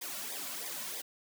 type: noise with flanger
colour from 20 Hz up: white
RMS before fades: -40 dBFS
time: 0.01-1.02 s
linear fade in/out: 10 ms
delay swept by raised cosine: 0.7 to 2.5 ms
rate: 3.1 Hz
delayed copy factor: -0.75
effects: high-pass 200 Hz 12 dB/octave